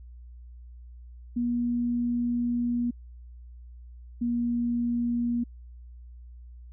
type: tone pair in turn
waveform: sine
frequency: 240 / 238.2 Hz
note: B3 / A#3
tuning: -49 / +38 cents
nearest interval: unison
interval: 13 cents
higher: first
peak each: -24 dBFS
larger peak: neither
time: 1.36-2.91 / 4.21-5.44 s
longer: first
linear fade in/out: 10 ms
effects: added 60 Hz sine -43 dBFS peak until 6.72 s